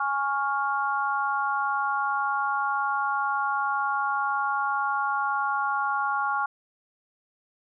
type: chord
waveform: sine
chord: Db major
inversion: second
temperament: equal with one note detuned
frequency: 830.6 / 1108.7 / 1401 Hz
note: Ab5 / Db6 / F6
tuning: 0 / 0 / +5 cents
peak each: -28 dBFS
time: 0-6.46 s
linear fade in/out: 5 ms
effects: none